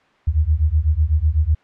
sine beating tone pair, 73.42 / 81.42 Hz, D2 / E2, 0 / -21 cents, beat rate 8 Hz, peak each -17 dBFS, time 0.27-1.55 s, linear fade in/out 10 ms, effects white hiss -55 dBFS RMS until 1.63 s + low-pass 2000 Hz 12 dB/octave

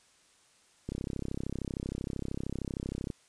click train, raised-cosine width 3 ms, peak -22 dBFS, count 74, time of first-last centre 0.89-3.102 s, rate 33 Hz, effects white hiss -64 dBFS RMS until 3.28 s + resampled to 22050 Hz

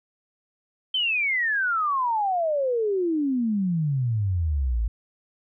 sine exponential sweep, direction down, 3136 to 51.91 Hz, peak -21 dBFS, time 0.94-4.88 s, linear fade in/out 5 ms, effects none

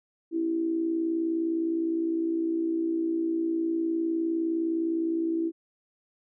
sine tone with amplitude modulation, 329.6 Hz, E4, in tune, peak -22 dBFS, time 0.31-5.52 s, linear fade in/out 50 ms, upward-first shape sine, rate 59.7 Hz, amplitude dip 55%, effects none

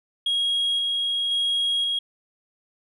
sine tone with tremolo, 3287 Hz, G#7, 19 cents flat, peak -18 dBFS, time 0.26-1.99 s, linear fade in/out 5 ms, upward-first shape square, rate 0.95 Hz, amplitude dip 25%, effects tanh soft clip ceiling -19 dBFS

